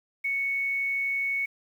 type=tone with quantisation; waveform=sine; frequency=2217 Hz; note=C#7; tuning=in tune; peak=-25 dBFS; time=0.24-1.46 s; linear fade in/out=10 ms; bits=9; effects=none

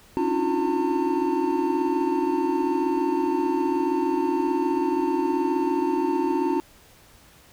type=tone cluster; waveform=triangle; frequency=275.9 / 294.8 / 321.5 / 356.7 / 903 Hz; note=C#4 / D4 / E4 / F4 / A5; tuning=-8 / +7 / -43 / +37 / +45 cents; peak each=-26 / -28 / -26 / -23 / -26 dBFS; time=0.17-6.6 s; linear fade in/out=0 ms; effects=pink hiss -53 dBFS RMS until 7.52 s

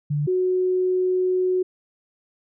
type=tone pair in turn; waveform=sine; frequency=146.83 / 368.1 Hz; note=D3 / F#4; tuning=0 / -9 cents; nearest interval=octave + major third; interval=1591 cents; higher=second; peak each=-20 / -18 dBFS; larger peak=second; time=0.1-0.27 / 0.27-1.63 s; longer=second; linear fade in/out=10 ms; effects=none

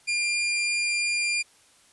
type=tone; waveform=sawtooth; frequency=2399 Hz; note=D7; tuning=36 cents sharp; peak=-20 dBFS; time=0.07-1.43 s; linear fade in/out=20 ms; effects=white hiss -58 dBFS RMS until 1.92 s + resampled to 24000 Hz

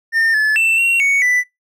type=tone with pitch steps; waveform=triangle; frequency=1813 / 1727 / 2673 / 2737 / 2227 / 1984 Hz; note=A#6 / A6 / E7 / F7 / C#7 / B6; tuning=-49 / -33 / +23 / -36 / +7 / +7 cents; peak=-10 dBFS; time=0.12-1.44 s; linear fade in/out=50 ms; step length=220 ms; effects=noise-tail reverb RT60 0.2 s tail -26 dB re dry

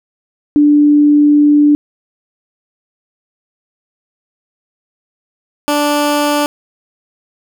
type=tone pair in turn; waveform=sine / 15% pulse; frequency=294.1 / 292.9 Hz; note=D4 / D4; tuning=+3 / -5 cents; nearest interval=unison; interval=8 cents; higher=first; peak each=-5 dBFS; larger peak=neither; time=0.56-1.75 / 5.68-6.46 s; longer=first; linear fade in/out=0 ms; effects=none

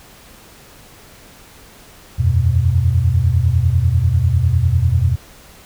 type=chord; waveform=sine; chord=E suspended second; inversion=none; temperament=equal; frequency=82.41 / 92.5 / 123.47 Hz; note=E2 / F#2 / B2; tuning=0 / 0 / 0 cents; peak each=-16 dBFS; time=2.18-5.16 s; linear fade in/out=20 ms; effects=pink hiss -43 dBFS RMS until 5.65 s

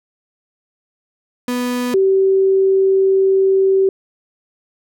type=tone pair in turn; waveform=35% pulse / sine; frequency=246.8 / 385 Hz; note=B3 / G4; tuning=-1 / -31 cents; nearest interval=minor sixth; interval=770 cents; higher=second; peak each=-16 / -10 dBFS; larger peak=second; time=1.48-1.94 / 1.94-3.89 s; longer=second; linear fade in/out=2 ms; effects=none

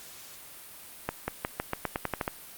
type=accelerating click train; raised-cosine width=0.5 ms; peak=-13 dBFS; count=11; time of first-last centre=1.09-2.279 s; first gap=190 ms; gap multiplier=0.89; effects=white hiss -47 dBFS RMS until 2.57 s + Opus 48 kbps

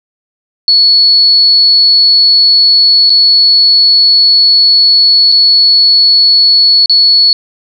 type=tone with dropouts; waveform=sine; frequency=4400 Hz; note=C#8; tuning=14 cents flat; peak=-3 dBFS; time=0.68-7.33 s; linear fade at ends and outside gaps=1 ms; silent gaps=3.096-3.102 / 5.318-5.322 / 6.859-6.896 s; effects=none

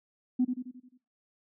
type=tone with echo; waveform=sine; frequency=251.8 Hz; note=B3; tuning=34 cents sharp; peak=-21 dBFS; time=0.39-0.45 s; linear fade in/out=10 ms; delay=88 ms; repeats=6; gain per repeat=-6 dB; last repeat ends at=0.978 s; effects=noise-tail reverb RT60 0.3 s tail -18 dB re dry + tanh soft clip ceiling -17 dBFS

